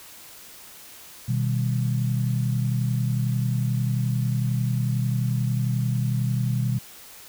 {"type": "tone cluster", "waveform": "sine", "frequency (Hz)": [124.1, 155.3, 197], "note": ["B2", "D#3", "G3"], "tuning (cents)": [9, -3, 9], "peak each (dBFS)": [-22, -29, -30], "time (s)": [1.28, 6.79], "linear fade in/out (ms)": 10, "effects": ["white hiss -45 dBFS RMS until 7.28 s"]}